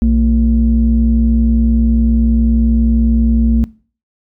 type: tone pair together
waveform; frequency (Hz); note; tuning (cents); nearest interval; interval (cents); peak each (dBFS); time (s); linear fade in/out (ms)
sine; 60.26 / 227.5; B1 / A#3; -42 / -42; octave + major seventh; 2300; -10; 0.02-3.64; 0
effects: noise-tail reverb RT60 0.4 s tail -21 dB re dry + tanh soft clip ceiling -2 dBFS